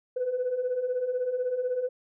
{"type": "beating tone pair", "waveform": "sine", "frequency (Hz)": [487.8, 503.8], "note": ["B4", "B4"], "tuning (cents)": [-21, 34], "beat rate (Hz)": 16, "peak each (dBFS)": [-32, -26], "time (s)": [0.16, 1.89], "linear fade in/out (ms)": 10, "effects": ["tanh soft clip ceiling -21 dBFS"]}